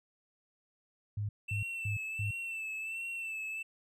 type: tone bursts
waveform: sine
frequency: 103.83 Hz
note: G#2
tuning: in tune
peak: -32 dBFS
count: 4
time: 1.17-2.31 s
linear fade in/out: 5 ms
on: 120 ms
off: 220 ms
type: tone with vibrato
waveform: triangle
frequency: 2664 Hz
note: E7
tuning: 18 cents sharp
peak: -35 dBFS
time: 1.48-3.63 s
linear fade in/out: 10 ms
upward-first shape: sine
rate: 1.4 Hz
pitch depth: 44 cents each way
effects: none